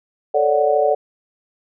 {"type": "chord", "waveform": "sine", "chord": "D major seventh", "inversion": "second", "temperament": "equal", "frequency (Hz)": [440, 554.4, 587.3, 740], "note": ["A4", "C#5", "D5", "F#5"], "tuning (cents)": [0, 0, 0, 0], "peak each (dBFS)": [-19, -22, -17, -19], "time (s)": [0.34, 0.95], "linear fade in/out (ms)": 10, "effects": []}